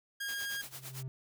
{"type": "tone", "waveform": "sawtooth", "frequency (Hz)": 1626, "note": "G#6", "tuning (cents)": -37, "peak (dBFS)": -32, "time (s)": [0.2, 0.62], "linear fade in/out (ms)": 10}
{"type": "noise with tremolo", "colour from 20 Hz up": "white", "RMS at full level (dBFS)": -44, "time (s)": [0.28, 1.03], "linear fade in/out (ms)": 5, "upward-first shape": "sine", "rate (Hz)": 8.9, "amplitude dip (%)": 85}
{"type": "tone with exponential growth", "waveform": "triangle", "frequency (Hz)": 131.2, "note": "C3", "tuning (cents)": 5, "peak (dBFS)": -34, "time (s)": [0.39, 1.08], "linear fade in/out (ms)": 0, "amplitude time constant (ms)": 150}
{"effects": []}